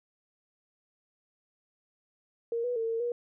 sine tone with pitch steps, 465.2 / 490.1 / 453 / 455.4 / 479.3 Hz, A#4 / B4 / A#4 / A#4 / A#4, -4 / -13 / -50 / -40 / +48 cents, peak -28 dBFS, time 2.52-3.12 s, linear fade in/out 2 ms, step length 120 ms, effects none

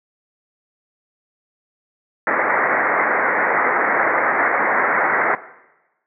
white low-pass noise, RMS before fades -17 dBFS, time 2.27-5.35 s, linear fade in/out 2 ms, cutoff 2100 Hz, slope 96 dB/octave, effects noise-tail reverb RT60 1.0 s tail -17 dB re dry + high-pass 400 Hz 12 dB/octave

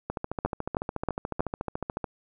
two click trains, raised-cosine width 1 ms, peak -11 / -16 dBFS, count 4 / 28, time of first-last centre 0.45-1.405 / 0.1-2.042 s, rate 3.14 / 13.9 Hz, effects none

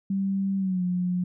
sine tone with pitch glide, 194.8 to 179.67 Hz, G3 to F3, -11 to +49 cents, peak -23 dBFS, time 0.1-1.24 s, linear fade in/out 5 ms, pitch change -140 cents, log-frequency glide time 0.57-0.83 s, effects none

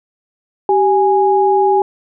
sine tone pair together, 388 / 827.9 Hz, G4 / G#5, -18 / -6 cents, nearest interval octave + minor second, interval 1312 cents, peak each -12 dBFS, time 0.69-1.82 s, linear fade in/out 2 ms, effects none

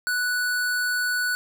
square tone, 1480 Hz, F#6, in tune, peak -23 dBFS, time 0.07-1.35 s, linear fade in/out 0 ms, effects none

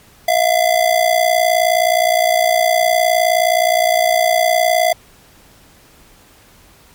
square ring-modulated tone, 679 Hz, F5, 49 cents flat, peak -9 dBFS, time 0.28-4.93 s, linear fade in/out 2 ms, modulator 29.7 Hz, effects pink hiss -47 dBFS RMS until 6.94 s + MP3 96 kbps

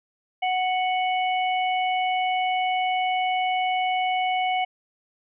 harmonic tone, 740 Hz, F#5, in tune, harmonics 1 / 3 / 4, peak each -22 / -29 / -33 dBFS, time 0.42-4.65 s, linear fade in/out 10 ms, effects none

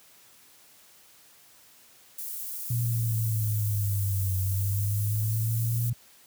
white high-pass noise, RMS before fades -36 dBFS, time 2.18-5.9 s, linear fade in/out 5 ms, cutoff 11000 Hz, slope 12 dB/octave
sine exponential two-way sweep, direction down then up, 120 to 94.1 to 120 Hz, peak -24 dBFS, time 2.7-5.93 s, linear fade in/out 5 ms, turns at 4.37 s
effects white hiss -56 dBFS RMS until 6.26 s + high-pass 60 Hz 12 dB/octave

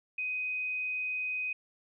sine tone, 2506 Hz, D#7, 12 cents sharp, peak -31 dBFS, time 0.18-1.53 s, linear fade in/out 5 ms, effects none

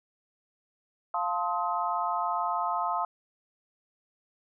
sine chord, F dominant seventh, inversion none, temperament equal with one note detuned, 698.5 / 880 / 1046.5 / 1268.5 Hz, F5 / A5 / C6 / Eb6, 0 / 0 / 0 / +33 cents, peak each -32 dBFS, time 1.14-3.05 s, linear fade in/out 2 ms, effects none

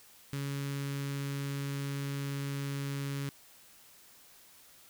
sawtooth tone with notch filter, 139.8 Hz, C#3, 15 cents sharp, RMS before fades -36 dBFS, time 0.33-3.29 s, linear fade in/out 0 ms, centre 710 Hz, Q 0.78, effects white hiss -58 dBFS RMS until 4.89 s

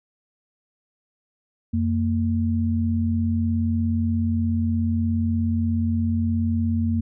sine tone pair together, 89.9 / 229.2 Hz, F#2 / A#3, -49 / -29 cents, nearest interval octave + major third, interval 1620 cents, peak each -22 dBFS, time 1.73-7.01 s, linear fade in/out 10 ms, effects none

